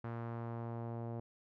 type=tone with low-pass filter sweep; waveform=sawtooth; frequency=116.54 Hz; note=A#2; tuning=in tune; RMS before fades=-42 dBFS; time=0.04-1.2 s; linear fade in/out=5 ms; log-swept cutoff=1400 to 690 Hz; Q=1.4; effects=none